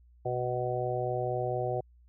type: harmonic tone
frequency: 124.3 Hz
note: B2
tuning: 12 cents sharp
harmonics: 1 / 3 / 4 / 5 / 6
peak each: -35 / -35 / -35 / -35 / -35 dBFS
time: 0.25-1.81 s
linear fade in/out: 10 ms
effects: added 60 Hz sine -56 dBFS peak until 2.08 s